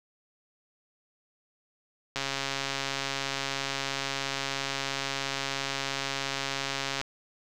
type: click train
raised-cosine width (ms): 0.2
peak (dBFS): -13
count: 666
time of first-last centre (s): 2.16-7.014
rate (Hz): 137
effects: none